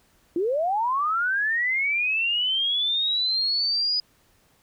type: linear sweep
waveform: sine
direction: up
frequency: 321 to 4978 Hz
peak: -21 dBFS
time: 0.36-4 s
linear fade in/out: 2 ms
effects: pink hiss -62 dBFS RMS until 4.62 s